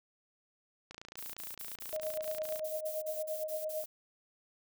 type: click train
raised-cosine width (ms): 0.2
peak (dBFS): -29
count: 49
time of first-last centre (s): 0.91-2.594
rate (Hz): 28.5
type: noise bursts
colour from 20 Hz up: violet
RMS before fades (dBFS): -44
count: 13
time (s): 1.17-3.86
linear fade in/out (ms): 10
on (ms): 170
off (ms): 40
type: tone with tremolo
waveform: sine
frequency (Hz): 622.3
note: D#5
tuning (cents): 0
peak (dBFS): -32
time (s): 1.93-3.84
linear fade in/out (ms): 0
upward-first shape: triangle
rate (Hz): 8.8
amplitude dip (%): 70
effects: none